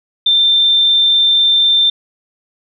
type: tone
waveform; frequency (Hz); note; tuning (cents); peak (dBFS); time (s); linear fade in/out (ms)
sine; 3576; A7; +27; -8; 0.26-1.9; 5
effects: none